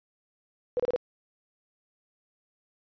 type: tone bursts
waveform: sine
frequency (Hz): 493.9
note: B4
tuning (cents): 0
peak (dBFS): -23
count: 4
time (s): 0.77-0.961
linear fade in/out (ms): 0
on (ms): 26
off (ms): 29
effects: resampled to 11025 Hz